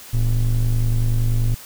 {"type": "ring-modulated tone", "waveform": "triangle", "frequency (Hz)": 70, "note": "C#2", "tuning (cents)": 18, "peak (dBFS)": -10, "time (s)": [0.13, 1.55], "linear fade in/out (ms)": 10, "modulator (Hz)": 44.8, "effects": ["white hiss -40 dBFS RMS until 1.65 s"]}